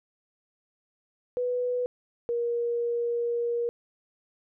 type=tone pair in turn; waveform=sine; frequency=493.9 / 473.2 Hz; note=B4 / A#4; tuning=0 / +26 cents; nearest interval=minor second; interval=74 cents; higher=first; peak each=-25 dBFS; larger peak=neither; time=1.37-1.86 / 2.29-3.69 s; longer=second; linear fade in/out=0 ms; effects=none